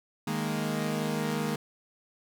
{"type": "chord", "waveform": "sawtooth", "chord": "D# suspended fourth", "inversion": "none", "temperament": "equal", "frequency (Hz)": [155.56, 207.7, 233.1], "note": ["D#3", "G#3", "A#3"], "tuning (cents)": [0, 0, 0], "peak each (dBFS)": -29, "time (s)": [0.27, 1.56], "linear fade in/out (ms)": 5, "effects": []}